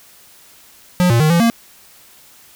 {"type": "tone with pitch steps", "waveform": "square", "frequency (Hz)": [179.3, 117.2, 154.8, 170, 231.4], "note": ["F3", "A#2", "D#3", "F3", "A#3"], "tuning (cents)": [46, 10, -9, -46, -13], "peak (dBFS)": -11, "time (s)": [1, 1.5], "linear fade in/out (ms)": 0, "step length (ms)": 100, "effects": ["white hiss -46 dBFS RMS until 2.55 s"]}